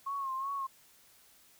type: tone with vibrato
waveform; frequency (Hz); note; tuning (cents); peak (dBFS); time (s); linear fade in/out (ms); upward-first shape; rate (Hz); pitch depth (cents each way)
sine; 1084; C#6; -39; -33; 0.06-0.67; 10; sine; 2.7; 56
effects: white hiss -62 dBFS RMS until 1.59 s